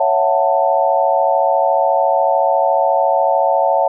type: chord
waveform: sine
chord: F# minor seventh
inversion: second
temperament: just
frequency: 555 / 666 / 740 / 888 Hz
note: C#5 / E5 / F#5 / A5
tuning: +2 / +18 / 0 / +16 cents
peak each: -17 dBFS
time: 0-3.88 s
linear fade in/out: 5 ms
effects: none